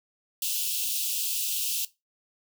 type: high-pass noise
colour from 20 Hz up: white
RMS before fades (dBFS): -29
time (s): 0.42-1.85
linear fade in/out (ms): 2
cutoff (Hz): 2600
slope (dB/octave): 96
effects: noise-tail reverb RT60 0.2 s tail -17 dB re dry